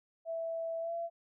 sine tone with pitch glide, 659.3 to 675.5 Hz, E5 to E5, 0 to +42 cents, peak -34 dBFS, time 0.25-1.1 s, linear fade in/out 50 ms, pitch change +42 cents, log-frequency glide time 0.8-0.93 s, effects none

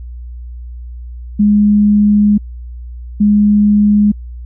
sine tone pair in turn, 207.4 / 207.4 Hz, G#3 / G#3, -2 / -2 cents, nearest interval unison, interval 0 cents, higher neither, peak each -6 dBFS, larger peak neither, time 1.39-2.38 / 3.2-4.12 s, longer first, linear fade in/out 10 ms, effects added 60 Hz sine -25 dBFS peak until 4.45 s

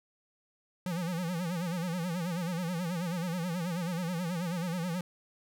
square tone with vibrato, 173.8 Hz, F3, 8 cents flat, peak -32 dBFS, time 0.86-5.01 s, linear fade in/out 2 ms, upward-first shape sine, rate 9.3 Hz, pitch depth 120 cents each way, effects none

